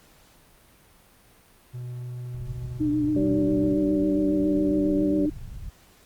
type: tone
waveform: triangle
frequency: 123.47 Hz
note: B2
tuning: in tune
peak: -30 dBFS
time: 1.73-3.76 s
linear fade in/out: 20 ms
type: low-pass noise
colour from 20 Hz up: pink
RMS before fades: -38 dBFS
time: 2.34-5.7 s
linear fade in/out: 2 ms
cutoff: 140 Hz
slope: 24 dB/octave
type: tone with vibrato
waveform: sine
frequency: 300 Hz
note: D4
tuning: 37 cents sharp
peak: -21 dBFS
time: 2.8-5.3 s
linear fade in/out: 10 ms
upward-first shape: sine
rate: 7.3 Hz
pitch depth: 38 cents each way
type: harmonic tone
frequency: 191.7 Hz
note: G3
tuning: 38 cents flat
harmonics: 1 / 2 / 3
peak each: -29 / -29 / -31 dBFS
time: 3.16-5.26 s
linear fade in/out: 5 ms
effects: pink hiss -56 dBFS RMS until 6.05 s + Opus 48 kbps